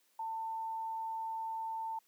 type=tone; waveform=sine; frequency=895 Hz; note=A5; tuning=29 cents sharp; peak=-36 dBFS; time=0.19-1.99 s; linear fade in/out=5 ms; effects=white hiss -72 dBFS RMS until 2.07 s + high-pass 200 Hz 12 dB/octave